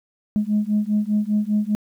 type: beating tone pair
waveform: sine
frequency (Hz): 207.7 / 212.7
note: G#3 / G#3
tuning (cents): 0 / +42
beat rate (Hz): 5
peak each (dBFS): -20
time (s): 0.36-1.75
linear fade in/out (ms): 0
effects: tanh soft clip ceiling -12 dBFS + 9-bit